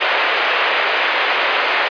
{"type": "band-pass noise", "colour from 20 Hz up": "white", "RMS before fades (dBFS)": -17, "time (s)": [0, 1.89], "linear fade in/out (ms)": 20, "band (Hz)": [430, 2800], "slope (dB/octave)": 24, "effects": ["resampled to 11025 Hz"]}